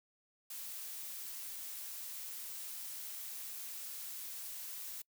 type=noise; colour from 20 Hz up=blue; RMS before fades=-45 dBFS; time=0.5-5.02 s; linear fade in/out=5 ms; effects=noise-tail reverb RT60 0.1 s tail -26 dB re dry